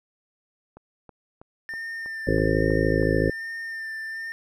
click train, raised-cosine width 1 ms, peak -30 dBFS, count 8, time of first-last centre 0.77-3.028 s, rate 3.1 Hz
triangle tone with vibrato, 1800 Hz, A6, 39 cents sharp, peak -29 dBFS, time 1.69-4.32 s, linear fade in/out 0 ms, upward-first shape sine, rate 1.2 Hz, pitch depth 21 cents each way
harmonic tone, 53.6 Hz, A1, 45 cents flat, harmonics 1 / 2 / 3 / 5 / 6 / 7 / 8 / 9 / 10, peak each -28 / -28 / -28 / -28 / -28 / -28 / -28 / -28 / -28 dBFS, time 2.27-3.3 s, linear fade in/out 5 ms
effects none

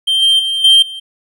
triangle tone with level steps, 3152 Hz, G7, 9 cents sharp, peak -9 / -6 / -13 / -3 / -23 dBFS, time 0.07-1 s, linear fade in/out 10 ms, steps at 0.22 / 0.39 / 0.64 / 0.82 s, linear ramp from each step 5 ms, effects none

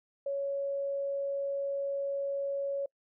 sine tone, 557 Hz, C#5, 8 cents sharp, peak -30 dBFS, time 0.26-2.86 s, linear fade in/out 5 ms, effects noise-tail reverb RT60 0.1 s tail -26 dB re dry

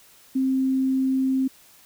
sine tone, 263.8 Hz, C4, 14 cents sharp, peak -19 dBFS, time 0.35-1.48 s, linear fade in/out 10 ms, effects white hiss -53 dBFS RMS until 1.85 s

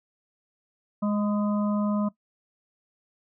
harmonic tone with a mistuned harmonic, 207.7 Hz, G#3, in tune, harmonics 1 / 3 / 5 / 6, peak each -23 / -33 / -37 / -39 dBFS, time 1.02-2.09 s, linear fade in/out 10 ms, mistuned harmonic 5, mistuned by -31 cents, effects noise-tail reverb RT60 0.1 s tail -18 dB re dry

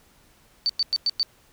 sine tone bursts, 4559 Hz, C#8, 48 cents sharp, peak -19 dBFS, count 5, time 0.66-1.23 s, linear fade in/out 0 ms, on 34 ms, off 100 ms, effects pink hiss -58 dBFS RMS until 1.52 s

